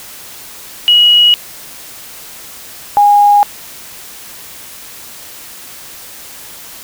sine tone pair in turn, 2907 / 820.2 Hz, F#7 / G#5, -31 / -22 cents, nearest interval octave + minor seventh, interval 2191 cents, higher first, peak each -4 dBFS, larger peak neither, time 0.88-1.34 / 2.97-3.43 s, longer neither, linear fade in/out 0 ms, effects white hiss -32 dBFS RMS until 6.83 s

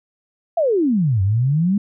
sine exponential two-way sweep, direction down then up, 704 to 92.6 to 210.3 Hz, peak -14 dBFS, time 0.57-1.78 s, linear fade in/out 5 ms, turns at 1.22 s, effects none

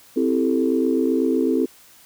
sine chord, A minor seventh, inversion first, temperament equal, 261.6 / 329.6 / 392 / 440 Hz, C4 / E4 / G4 / A4, 0 / 0 / 0 / 0 cents, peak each -20 / -22 / -25 / -23 dBFS, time 0.16-1.66 s, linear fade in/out 10 ms, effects tanh soft clip ceiling -6 dBFS + white hiss -50 dBFS RMS until 2.05 s

